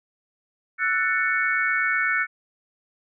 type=chord; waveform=sine; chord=F# minor seventh; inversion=third; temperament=just; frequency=1332 / 1480 / 1776 / 2220 Hz; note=E6 / F#6 / A6 / C#7; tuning=+18 / 0 / +16 / +2 cents; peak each=-29 / -24 / -26 / -25 dBFS; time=0.78-2.27 s; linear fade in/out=50 ms; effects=none